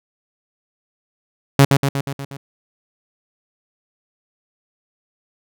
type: tone with echo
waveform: sawtooth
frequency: 138.59 Hz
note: C#3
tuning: in tune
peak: -3 dBFS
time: 1.59-1.65 s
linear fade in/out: 2 ms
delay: 120 ms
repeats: 6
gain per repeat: -4 dB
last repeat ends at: 2.37 s
effects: none